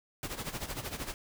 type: noise with tremolo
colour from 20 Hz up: pink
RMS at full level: -36 dBFS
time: 0.23-1.14 s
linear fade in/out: 0 ms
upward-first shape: sine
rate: 13 Hz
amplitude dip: 75%
effects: none